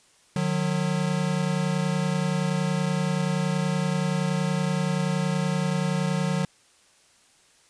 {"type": "tone pair together", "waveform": "square", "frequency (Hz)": [151.5, 182.08], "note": ["D#3", "F#3"], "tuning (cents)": [-46, -28], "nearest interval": "minor third", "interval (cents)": 318, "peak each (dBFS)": [-27, -26], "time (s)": [0.36, 6.45], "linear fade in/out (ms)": 2, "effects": ["white hiss -59 dBFS RMS until 7.69 s", "resampled to 22050 Hz"]}